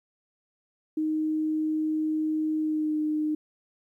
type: tone with pitch glide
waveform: sine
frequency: 311.1 to 305.8 Hz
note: D#4 to D#4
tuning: 0 to -30 cents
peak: -24 dBFS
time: 0.97-3.35 s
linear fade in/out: 5 ms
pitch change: -30 cents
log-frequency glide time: 2.59-2.97 s
effects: 11-bit